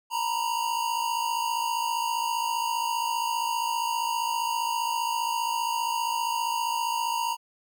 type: tone pair together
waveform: square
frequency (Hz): 925.9 / 981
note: A#5 / B5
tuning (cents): -12 / -12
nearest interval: minor second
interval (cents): 100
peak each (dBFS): -28 / -31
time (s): 0.1-7.37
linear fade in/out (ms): 50
effects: none